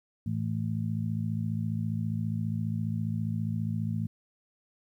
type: harmonic tone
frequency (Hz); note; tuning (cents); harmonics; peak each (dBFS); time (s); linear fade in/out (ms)
54.8; A1; -6; 2 / 3 / 4; -31 / -33 / -34; 0.26-4.07; 5
effects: 11-bit